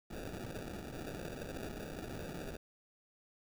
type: noise with sample-and-hold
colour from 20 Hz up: violet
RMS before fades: -44 dBFS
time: 0.1-2.57 s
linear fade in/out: 10 ms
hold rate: 1050 Hz
effects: none